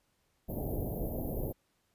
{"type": "band-stop noise", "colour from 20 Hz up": "pink", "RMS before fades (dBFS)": -35, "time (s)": [0.48, 1.53], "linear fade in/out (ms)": 20, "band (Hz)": [710, 13000], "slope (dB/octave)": 48, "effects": ["pink hiss -75 dBFS RMS until 1.94 s", "resampled to 32000 Hz"]}